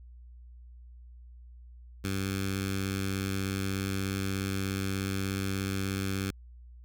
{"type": "tone with notch filter", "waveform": "10% pulse", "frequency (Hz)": 96.7, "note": "G2", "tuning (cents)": -23, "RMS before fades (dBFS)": -32, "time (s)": [2.04, 6.31], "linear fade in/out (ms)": 5, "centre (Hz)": 640, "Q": 0.56, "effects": ["added 60 Hz sine -47 dBFS peak until 6.84 s"]}